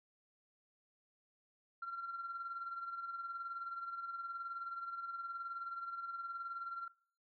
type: tone with tremolo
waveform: sine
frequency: 1371 Hz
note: F6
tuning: 32 cents flat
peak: -38 dBFS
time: 1.82-6.88 s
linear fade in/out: 5 ms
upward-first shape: sine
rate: 19 Hz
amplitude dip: 60%
effects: noise-tail reverb RT60 0.5 s tail -21 dB re dry + tanh soft clip ceiling -35 dBFS